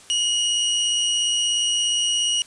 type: tone pair together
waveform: sawtooth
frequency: 2881 / 2998 Hz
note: F#7 / F#7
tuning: -47 / +22 cents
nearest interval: minor second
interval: 69 cents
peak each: -16 / -27 dBFS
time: 0.1-2.42 s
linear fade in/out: 0 ms
effects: white hiss -47 dBFS RMS until 2.46 s + resampled to 22050 Hz